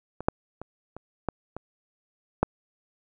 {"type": "clicks", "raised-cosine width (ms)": 1, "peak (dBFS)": [-21, -6, -23, -25, -12, -21, -6], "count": 7, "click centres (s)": [0.206, 0.285, 0.616, 0.966, 1.287, 1.566, 2.43], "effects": []}